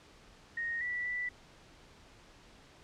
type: tone with pitch steps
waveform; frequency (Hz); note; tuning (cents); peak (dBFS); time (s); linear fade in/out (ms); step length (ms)
sine; 1863 / 1958 / 1971; A#6 / B6 / B6; -2 / -15 / -4; -33; 0.57-1.29; 5; 240
effects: pink hiss -58 dBFS RMS until 2.83 s + low-pass 6000 Hz 12 dB/octave